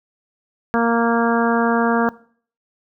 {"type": "harmonic tone", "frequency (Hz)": 232.5, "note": "A#3", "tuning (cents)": -4, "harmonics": [1, 2, 3, 4, 5, 6, 7], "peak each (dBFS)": [-18, -21, -23, -24, -25, -26, -26], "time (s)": [0.74, 2.09], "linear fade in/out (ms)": 0, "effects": ["noise-tail reverb RT60 0.5 s tail -20 dB re dry"]}